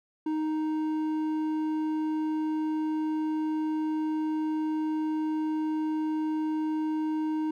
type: tone with hard clipping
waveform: sine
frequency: 311.1 Hz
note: D#4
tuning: in tune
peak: -28 dBFS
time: 0.26-7.51 s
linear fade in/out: 5 ms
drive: 6 dB
effects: none